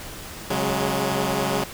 10% pulse chord, C# suspended fourth, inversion none, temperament equal with one note detuned, 136.6 / 185 / 207.7 Hz, C#3 / F#3 / G#3, -25 / 0 / 0 cents, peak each -18 dBFS, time 0.5-1.64 s, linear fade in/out 5 ms, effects pink hiss -37 dBFS RMS until 1.73 s

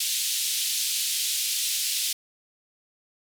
pink band-pass noise, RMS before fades -27 dBFS, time 0-2.13 s, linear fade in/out 5 ms, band 3100 to 14000 Hz, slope 24 dB/octave, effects none

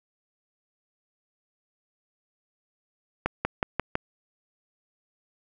accelerating click train, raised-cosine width 0.5 ms, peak -9 dBFS, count 5, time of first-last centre 3.26-3.954 s, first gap 190 ms, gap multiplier 0.94, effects none

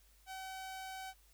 sawtooth tone, 761 Hz, F#5, 48 cents sharp, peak -40 dBFS, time 0.26-1.14 s, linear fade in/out 50 ms, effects added 50 Hz sine -65 dBFS peak until 1.33 s + white hiss -69 dBFS RMS until 1.33 s

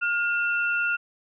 sine tone pair together, 1418 / 2695 Hz, F6 / E7, +26 / +38 cents, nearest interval major seventh, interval 1112 cents, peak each -23 / -28 dBFS, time 0.01-0.97 s, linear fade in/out 20 ms, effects none

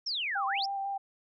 sine exponential two-way sweep, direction down then up, 5700 to 997 to 5700 Hz, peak -30 dBFS, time 0.06-0.66 s, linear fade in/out 10 ms, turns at 0.46 s
sine tone with vibrato, 789 Hz, G5, 11 cents sharp, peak -31 dBFS, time 0.35-0.98 s, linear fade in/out 10 ms, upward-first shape square, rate 6 Hz, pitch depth 12 cents each way
effects none

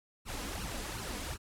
pink noise with flanger, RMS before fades -39 dBFS, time 0.25-1.38 s, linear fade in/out 50 ms, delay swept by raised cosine 0.7 to 4.1 ms, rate 2.7 Hz, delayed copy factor +0.7, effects low-pass 12000 Hz 12 dB/octave

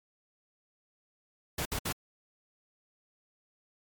pink noise bursts, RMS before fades -33 dBFS, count 3, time 1.58-1.926 s, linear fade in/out 5 ms, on 74 ms, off 62 ms, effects MP3 96 kbps

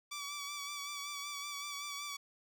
10% pulse tone with vibrato, 1151 Hz, D6, 35 cents flat, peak -32 dBFS, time 0.11-2.17 s, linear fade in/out 10 ms, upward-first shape sine, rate 5.3 Hz, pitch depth 33 cents each way, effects none

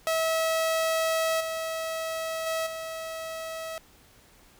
sawtooth tone with level steps, 647 Hz, E5, 32 cents flat, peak -20 / -26 / -23 / -30 dBFS, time 0.07-3.78 s, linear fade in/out 0 ms, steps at 1.4 / 2.46 / 2.66 s, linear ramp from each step 10 ms, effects pink hiss -57 dBFS RMS until 4.59 s

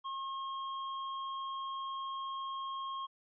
sine tone with hard clipping, 1077 Hz, C6, 50 cents sharp, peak -39 dBFS, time 0.04-3.07 s, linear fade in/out 20 ms, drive 13 dB, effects resampled to 11025 Hz

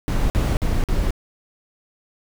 brown noise bursts, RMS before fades -19 dBFS, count 4, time 0.08-1.107 s, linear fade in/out 0 ms, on 220 ms, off 49 ms, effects none

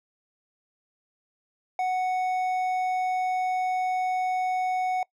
triangle tone with hard clipping, 740 Hz, F#5, in tune, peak -25 dBFS, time 1.79-5.03 s, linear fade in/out 2 ms, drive 9 dB, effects noise-tail reverb RT60 0.1 s tail -23 dB re dry

